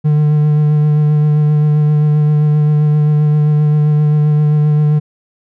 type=tone with vibrato; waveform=triangle; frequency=150 Hz; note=D3; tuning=37 cents sharp; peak=-6 dBFS; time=0.04-5 s; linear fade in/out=20 ms; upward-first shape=sine; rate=7.6 Hz; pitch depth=17 cents each way; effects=none